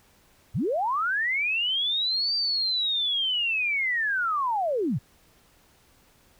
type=linear two-way sweep; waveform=sine; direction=up then down; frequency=73.42 to 4699 to 93.5 Hz; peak=-23 dBFS; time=0.54-4.99 s; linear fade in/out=20 ms; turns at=2.35 s; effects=pink hiss -60 dBFS RMS until 6.39 s